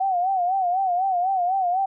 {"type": "tone with vibrato", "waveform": "sine", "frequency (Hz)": 740, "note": "F#5", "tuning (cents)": 0, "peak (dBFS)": -19, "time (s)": [0, 1.86], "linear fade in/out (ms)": 10, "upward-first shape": "sine", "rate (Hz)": 4, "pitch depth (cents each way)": 100, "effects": []}